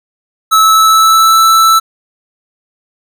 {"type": "tone with pitch glide", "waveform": "square", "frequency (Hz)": [1303, 1321.2], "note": ["E6", "E6"], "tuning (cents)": [-20, 4], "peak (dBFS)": -5, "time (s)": [0.51, 1.8], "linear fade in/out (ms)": 20, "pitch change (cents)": 24, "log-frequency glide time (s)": [0.68, 1.37], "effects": []}